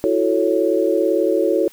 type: chord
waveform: sine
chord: F# minor seventh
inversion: third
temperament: equal with one note detuned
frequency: 329.6 / 367.7 / 440 / 554.4 Hz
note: E4 / F#4 / A4 / C#5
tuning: 0 / -11 / 0 / 0 cents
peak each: -20 dBFS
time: 0.04-1.68 s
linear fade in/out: 0 ms
effects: white hiss -48 dBFS RMS until 1.72 s